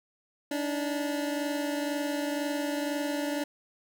25% pulse tone pair together, 289.1 / 311.1 Hz, D4 / D#4, -27 / 0 cents, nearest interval minor second, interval 127 cents, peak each -26 / -33 dBFS, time 0.51-3.44 s, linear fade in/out 5 ms, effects none

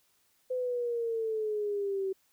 sine exponential sweep, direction down, 511 to 380.2 Hz, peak -29 dBFS, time 0.5-2.13 s, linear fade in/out 10 ms, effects white hiss -70 dBFS RMS until 2.32 s

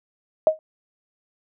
sine tone with exponential decay, 628 Hz, D#5, 16 cents sharp, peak -8 dBFS, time 0.47-0.59 s, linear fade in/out 1 ms, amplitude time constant 24 ms, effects none

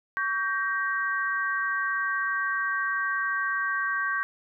sine chord, G diminished, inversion second, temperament just, 1128.9 / 1568 / 1881.6 Hz, Db6 / G6 / Bb6, +31 / 0 / +16 cents, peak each -30 / -27 / -33 dBFS, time 0.17-4.23 s, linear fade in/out 0 ms, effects none

